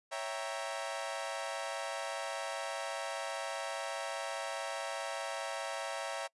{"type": "chord", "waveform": "sawtooth", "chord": "C# diminished seventh", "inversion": "none", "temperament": "equal", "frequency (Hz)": [554.4, 659.3, 784, 932.3], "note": ["C#5", "E5", "G5", "Bb5"], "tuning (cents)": [0, 0, 0, 0], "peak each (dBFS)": [-38, -37, -40, -40], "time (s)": [0.11, 6.28], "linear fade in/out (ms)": 20, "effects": ["noise-tail reverb RT60 0.1 s tail -25 dB re dry", "resampled to 24000 Hz"]}